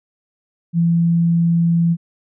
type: tone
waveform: sine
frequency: 168.7 Hz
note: E3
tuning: 40 cents sharp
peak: -12 dBFS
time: 0.73-1.97 s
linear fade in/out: 50 ms
effects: none